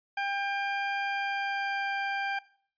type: tone with pitch glide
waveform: 20% pulse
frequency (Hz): 797 to 792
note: G5 to G5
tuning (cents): +28 to +18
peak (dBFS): -24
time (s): 0.17-2.39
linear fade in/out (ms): 5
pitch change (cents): -10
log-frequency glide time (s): 0.99-1.93
effects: noise-tail reverb RT60 0.5 s tail -20 dB re dry + resampled to 11025 Hz